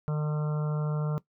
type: harmonic tone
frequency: 151.1 Hz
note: D3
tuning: 50 cents sharp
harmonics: 1 / 3 / 4 / 5 / 6 / 7 / 8 / 9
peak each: -26 / -38 / -42 / -50 / -48 / -48 / -49 / -45 dBFS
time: 0.08-1.18 s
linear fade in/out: 0 ms
effects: noise-tail reverb RT60 0.1 s tail -18 dB re dry